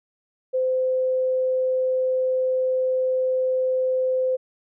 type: tone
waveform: sine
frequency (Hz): 515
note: C5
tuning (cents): -28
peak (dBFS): -19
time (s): 0.53-4.37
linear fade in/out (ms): 20
effects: none